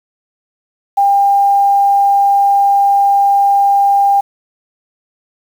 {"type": "tone with quantisation", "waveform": "sine", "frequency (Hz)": 799, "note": "G5", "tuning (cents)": 33, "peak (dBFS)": -7, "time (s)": [0.97, 4.21], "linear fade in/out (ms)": 10, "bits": 6, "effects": []}